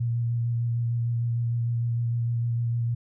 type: tone with vibrato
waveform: sine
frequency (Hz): 117.8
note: A#2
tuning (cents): +19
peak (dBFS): -23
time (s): 0-2.95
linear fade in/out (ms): 10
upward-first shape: square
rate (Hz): 6.6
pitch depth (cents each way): 13
effects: none